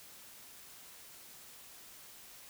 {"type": "silence", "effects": ["white hiss -54 dBFS RMS until 2.49 s"]}